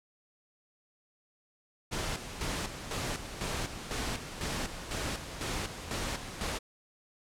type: noise with tremolo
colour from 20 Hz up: pink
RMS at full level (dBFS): -34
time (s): 1.91-6.59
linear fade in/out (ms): 20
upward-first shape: square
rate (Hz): 2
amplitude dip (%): 60
effects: low-pass 9000 Hz 12 dB/octave